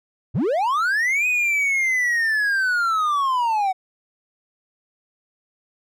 triangle linear two-way sweep, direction up then down, 80 to 2517 to 739 Hz, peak -16 dBFS, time 0.34-3.73 s, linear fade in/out 20 ms, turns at 1.27 s, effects none

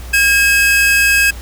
45% pulse tone pair together, 1624 / 2575 Hz, G#6 / E7, -39 / -41 cents, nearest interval minor sixth, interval 798 cents, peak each -12 dBFS, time 0.13-1.31 s, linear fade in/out 10 ms, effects added 60 Hz sine -27 dBFS peak until 1.41 s + pink hiss -36 dBFS RMS until 1.41 s

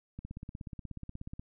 click train, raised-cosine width 5 ms, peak -29 dBFS, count 21, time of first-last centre 0.19-1.395 s, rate 16.6 Hz, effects none

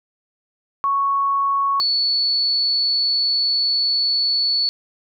sine tone pair in turn, 1108.7 / 4435 Hz, C#6 / C#8, 0 / 0 cents, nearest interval 2 octaves, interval 2400 cents, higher second, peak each -16 dBFS, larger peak neither, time 0.84-1.8 / 1.8-4.69 s, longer second, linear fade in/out 0 ms, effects none

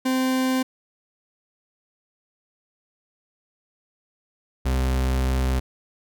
40% pulse tone pair in turn, 259.3 / 64.66 Hz, C4 / C2, -15 / -20 cents, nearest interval 2 octaves, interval 2405 cents, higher first, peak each -19 dBFS, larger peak neither, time 0.05-0.63 / 4.65-5.6 s, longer second, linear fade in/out 10 ms, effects none

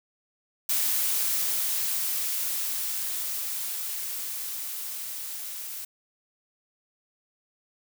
blue noise with level ramp, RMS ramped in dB -25 to -37 dBFS, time 0.69-5.85 s, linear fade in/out 5 ms, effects none

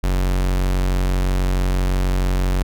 45% pulse tone, 46.15 Hz, F#1, 4 cents flat, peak -16 dBFS, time 0.03-2.63 s, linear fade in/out 10 ms, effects none

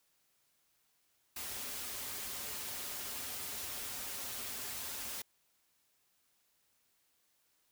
white noise with comb filter, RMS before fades -42 dBFS, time 1.36-5.22 s, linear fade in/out 5 ms, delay 6.1 ms, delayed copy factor -0.55, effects white hiss -75 dBFS RMS until 7.71 s

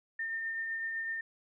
sine tone with tremolo, 1812 Hz, A#6, 50 cents flat, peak -32 dBFS, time 0.19-1.21 s, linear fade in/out 5 ms, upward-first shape triangle, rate 7.9 Hz, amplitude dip 30%, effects none

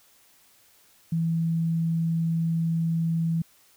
sine tone, 164.81 Hz, E3, in tune, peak -22 dBFS, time 1.12-3.42 s, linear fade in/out 5 ms, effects white hiss -59 dBFS RMS until 3.76 s

